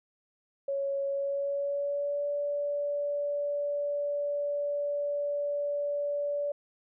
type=tone with pitch glide; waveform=sine; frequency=554.4 to 577.6 Hz; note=C#5 to D5; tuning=0 to -29 cents; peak=-28 dBFS; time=0.68-6.52 s; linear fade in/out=5 ms; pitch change=+71 cents; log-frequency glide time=1.06-2.27 s; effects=none